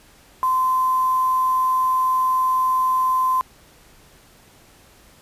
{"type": "tone with quantisation", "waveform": "sine", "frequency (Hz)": 1031, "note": "C6", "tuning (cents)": -26, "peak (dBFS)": -16, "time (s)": [0.43, 3.41], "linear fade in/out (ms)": 0, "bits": 6, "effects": ["pink hiss -51 dBFS RMS until 5.21 s", "resampled to 32000 Hz"]}